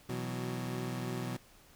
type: chord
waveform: 25% pulse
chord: B suspended fourth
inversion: none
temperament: equal with one note detuned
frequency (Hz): 124.33 / 164.81 / 185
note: B2 / E3 / F#3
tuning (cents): +12 / 0 / 0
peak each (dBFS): -34 / -39 / -37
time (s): 0.09-1.37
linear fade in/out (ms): 5
effects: pink hiss -60 dBFS RMS until 1.75 s